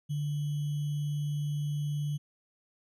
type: tone with sample-and-hold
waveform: sine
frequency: 146.83 Hz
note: D3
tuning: in tune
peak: -29 dBFS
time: 0.09-2.18 s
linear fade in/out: 20 ms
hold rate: 3150 Hz
effects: resampled to 32000 Hz